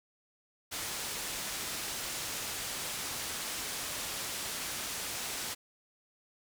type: low-pass noise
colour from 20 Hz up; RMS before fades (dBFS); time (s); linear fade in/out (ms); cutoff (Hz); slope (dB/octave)
white; -38; 0.71-5.55; 20; 9700; 12
effects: none